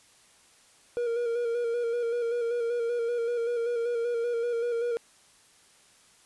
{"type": "tone with vibrato", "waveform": "triangle", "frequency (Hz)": 471.9, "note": "A#4", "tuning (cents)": 21, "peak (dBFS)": -24, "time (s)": [0.97, 4.97], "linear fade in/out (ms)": 0, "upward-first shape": "square", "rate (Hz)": 5.2, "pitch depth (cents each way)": 31, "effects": ["white hiss -59 dBFS RMS until 6.25 s", "resampled to 24000 Hz"]}